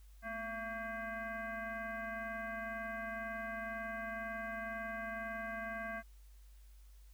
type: tone with frequency modulation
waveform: sine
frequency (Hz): 1134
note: C#6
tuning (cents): +39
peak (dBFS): -39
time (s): 0.22-6.03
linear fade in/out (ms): 50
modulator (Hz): 458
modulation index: 1.8
effects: added 50 Hz sine -55 dBFS peak until 7.13 s + white hiss -71 dBFS RMS until 7.13 s